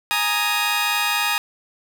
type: chord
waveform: 15% pulse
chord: Ab suspended second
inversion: none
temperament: just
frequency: 830.6 / 934.4 / 1245.9 Hz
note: Ab5 / Bb5 / Eb6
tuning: 0 / +4 / +2 cents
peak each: -18 dBFS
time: 0.11-1.38 s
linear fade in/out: 0 ms
effects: none